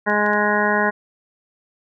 harmonic tone, 208.4 Hz, G#3, 6 cents sharp, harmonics 1 / 2 / 3 / 4 / 5 / 7 / 8 / 9, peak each -24 / -24 / -24 / -24 / -24 / -24 / -24 / -24 dBFS, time 0.06-0.91 s, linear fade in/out 20 ms
clicks, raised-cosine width 0.2 ms, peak -25 dBFS, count 3, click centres 0.099 / 0.263 / 0.334 s
effects none

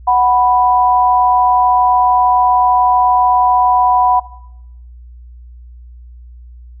sine tone pair together, 740.8 / 987.8 Hz, F#5 / B5, +2 / 0 cents, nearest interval perfect fourth, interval 498 cents, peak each -11 dBFS, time 0.07-4.2 s, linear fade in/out 10 ms, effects noise-tail reverb RT60 0.8 s tail -17 dB re dry + added 60 Hz sine -33 dBFS peak until 6.8 s

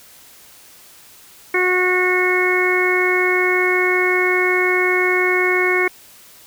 harmonic tone, 365.1 Hz, F#4, 23 cents flat, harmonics 1 / 2 / 3 / 4 / 5 / 6, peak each -18 / -28 / -25 / -26 / -22 / -18 dBFS, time 1.54-5.88 s, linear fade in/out 5 ms, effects white hiss -45 dBFS RMS until 6.46 s

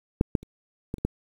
clicks, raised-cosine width 3 ms, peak -6 / -8 / -30 / -16 / -30 / -11 dBFS, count 6, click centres 0.211 / 0.352 / 0.43 / 0.941 / 0.983 / 1.05 s, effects 8-bit

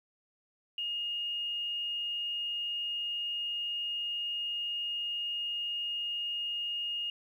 sine tone, 2849 Hz, F7, 34 cents sharp, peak -32 dBFS, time 0.78-7.1 s, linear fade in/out 2 ms, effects 11-bit

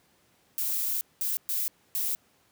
violet noise bursts at uneven times, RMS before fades -29 dBFS, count 4, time 0.58-1.01 / 1.21-1.37 / 1.49-1.68 / 1.95-2.15 s, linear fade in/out 0 ms, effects pink hiss -65 dBFS RMS until 2.51 s + high-pass 100 Hz 12 dB/octave

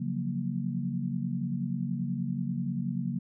sine chord, Gb major seventh, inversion second, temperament equal, 138.59 / 174.61 / 185 / 233.1 Hz, Db3 / F3 / Gb3 / Bb3, 0 / 0 / 0 / 0 cents, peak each -34 / -36 / -34 / -34 dBFS, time 0-3.19 s, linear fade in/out 10 ms, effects none

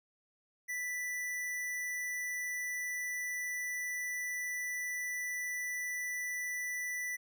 square tone, 1977 Hz, B6, 1 cent sharp, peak -36 dBFS, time 0.68-7.17 s, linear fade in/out 20 ms, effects none

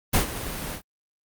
pink noise with ADSR envelope, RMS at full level -18 dBFS, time 0.13-0.82 s, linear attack 15 ms, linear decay 110 ms, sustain -14 dB, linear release 87 ms, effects Opus 32 kbps

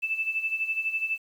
sine tone with tremolo, 2637 Hz, E7, in tune, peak -23 dBFS, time 0.02-1.18 s, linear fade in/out 20 ms, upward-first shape sine, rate 12 Hz, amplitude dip 70%, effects 9-bit

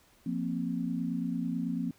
sine chord, F suspended fourth, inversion none, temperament just, 174.61 / 232.8 / 261.9 Hz, F3 / Bb3 / C4, 0 / -2 / +2 cents, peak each -34 dBFS, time 0.26-1.91 s, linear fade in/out 5 ms, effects pink hiss -63 dBFS RMS until 1.98 s

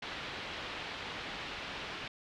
white low-pass noise, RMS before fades -42 dBFS, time 0.02-2.08 s, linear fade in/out 5 ms, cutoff 3600 Hz, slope 24 dB/octave, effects none

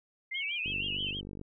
sine linear sweep, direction up, 2073 to 3136 Hz, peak -34 dBFS, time 0.31-1.11 s, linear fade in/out 10 ms
sine tone with vibrato, 2900 Hz, F#7, 35 cents flat, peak -35 dBFS, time 0.34-1.21 s, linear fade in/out 10 ms, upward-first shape sine, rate 6.3 Hz, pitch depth 200 cents each way
click train, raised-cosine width 3 ms, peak -30 dBFS, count 38, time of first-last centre 0.66-1.414 s, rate 49.1 Hz
effects none

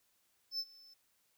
triangle tone with ADSR envelope, 5274 Hz, E8, in tune, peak -32 dBFS, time 0.51-0.94 s, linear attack 81 ms, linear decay 52 ms, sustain -23 dB, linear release 7 ms, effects white hiss -75 dBFS RMS until 1.37 s

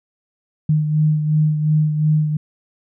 sine beating tone pair, 153 / 155.8 Hz, D#3 / D#3, -29 / +3 cents, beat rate 2.8 Hz, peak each -14 / -23 dBFS, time 0.69-2.37 s, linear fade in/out 5 ms, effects none

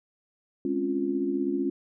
sine chord, Db major seventh, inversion second, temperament equal, 207.7 / 261.6 / 277.2 / 349.2 Hz, Ab3 / C4 / Db4 / F4, 0 / 0 / 0 / 0 cents, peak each -34 / -34 / -28 / -29 dBFS, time 0.65-1.7 s, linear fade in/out 2 ms, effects none

